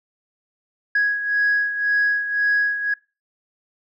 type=beating tone pair; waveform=sine; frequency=1661.2 / 1663.1 Hz; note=G#6 / G#6; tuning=0 / +2 cents; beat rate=1.9 Hz; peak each=-17 / -23 dBFS; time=0.95-2.94 s; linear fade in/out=5 ms; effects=noise-tail reverb RT60 0.3 s tail -23 dB re dry + tanh soft clip ceiling -12 dBFS